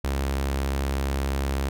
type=tone with notch filter; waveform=sawtooth; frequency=68.4 Hz; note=C#2; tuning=23 cents flat; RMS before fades=-26 dBFS; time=0.04-1.69 s; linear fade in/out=5 ms; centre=160 Hz; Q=2; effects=none